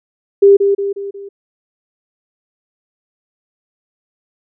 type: tone with echo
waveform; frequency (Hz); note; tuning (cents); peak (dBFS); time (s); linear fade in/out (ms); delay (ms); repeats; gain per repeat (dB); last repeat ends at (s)
sine; 398.5; G4; +28; -3; 0.42-0.57; 10; 180; 4; -6; 1.29
effects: none